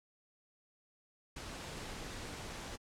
pink noise, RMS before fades -45 dBFS, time 1.36-2.76 s, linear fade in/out 5 ms, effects low-pass 8000 Hz 12 dB/octave + AAC 64 kbps

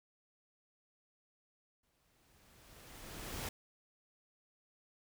pink noise with exponential growth, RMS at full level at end -40 dBFS, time 1.83-3.49 s, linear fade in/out 5 ms, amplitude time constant 360 ms, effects none

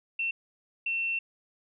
sine tone bursts at uneven times, 2700 Hz, E7, 41 cents sharp, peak -27 dBFS, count 2, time 0.19-0.31 / 0.86-1.19 s, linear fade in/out 5 ms, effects none

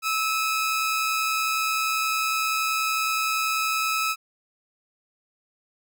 sawtooth tone pair together, 1303.8 / 2477 Hz, E6 / D#7, -19 / -8 cents, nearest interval major seventh, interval 1111 cents, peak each -20 / -26 dBFS, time 0.02-4.16 s, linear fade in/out 50 ms, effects none

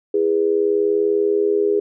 sine tone with amplitude modulation, 410.4 Hz, G#4, 21 cents flat, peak -11 dBFS, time 0.14-1.8 s, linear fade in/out 5 ms, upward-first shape sine, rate 80.2 Hz, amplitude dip 80%, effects none

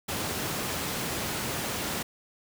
pink high-pass noise, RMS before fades -32 dBFS, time 0.08-2.03 s, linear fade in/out 10 ms, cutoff 100 Hz, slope 12 dB/octave, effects none

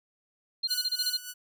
sine tone bursts, 4186 Hz, C8, in tune, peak -25 dBFS, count 8, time 0.63-1.173 s, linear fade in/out 10 ms, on 46 ms, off 25 ms
5% pulse tone with tremolo, 1480 Hz, F#6, in tune, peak -20 dBFS, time 0.67-1.34 s, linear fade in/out 50 ms, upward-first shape sine, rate 3.2 Hz, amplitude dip 75%
effects none

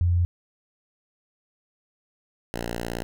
sine / 5% pulse tone pair in turn, 87.4 / 58.33 Hz, F2 / A#1, +2 / +2 cents, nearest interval perfect fifth, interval 700 cents, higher first, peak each -18 dBFS, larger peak neither, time 0.01-0.25 / 2.54-3.03 s, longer second, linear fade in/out 0 ms, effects none

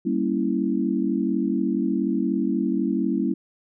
sine chord, G diminished seventh, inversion none, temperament equal, 196 / 233.1 / 277.2 / 329.6 Hz, G3 / Bb3 / Db4 / Fb4, 0 / 0 / 0 / 0 cents, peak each -26 dBFS, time 0.05-3.34 s, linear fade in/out 10 ms, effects none

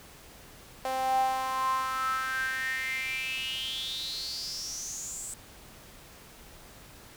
sawtooth tone with high-pass filter sweep, 261.6 Hz, C4, in tune, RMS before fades -32 dBFS, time 0.85-5.34 s, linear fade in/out 2 ms, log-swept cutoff 650 to 8100 Hz, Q 9.7, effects pink hiss -51 dBFS RMS until 7.16 s

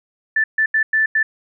sine tone bursts at uneven times, 1760 Hz, A6, in tune, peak -13 dBFS, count 5, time 0.36-0.44 / 0.58-0.66 / 0.74-0.83 / 0.93-1.06 / 1.15-1.23 s, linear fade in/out 5 ms, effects none

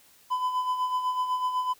triangle tone with tremolo, 1007 Hz, B5, 33 cents sharp, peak -21 dBFS, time 0.3-1.74 s, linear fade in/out 20 ms, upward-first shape sine, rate 8 Hz, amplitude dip 55%, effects white hiss -58 dBFS RMS until 1.79 s

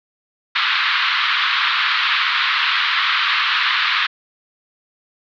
pink band-pass noise, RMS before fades -18 dBFS, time 0.55-4.07 s, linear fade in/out 10 ms, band 1100 to 4100 Hz, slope 48 dB/octave, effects none

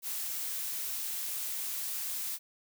blue noise, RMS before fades -36 dBFS, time 0.02-2.39 s, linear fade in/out 50 ms, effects none

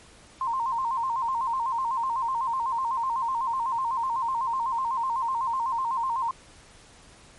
sine tone with vibrato, 987.8 Hz, B5, in tune, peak -24 dBFS, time 0.41-6.31 s, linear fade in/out 2 ms, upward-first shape square, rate 8 Hz, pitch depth 110 cents each way, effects pink hiss -52 dBFS RMS until 7.38 s + MP3 48 kbps

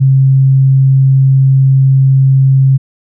sine tone, 134.2 Hz, C3, 44 cents sharp, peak -4 dBFS, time 0-2.78 s, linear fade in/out 20 ms, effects none

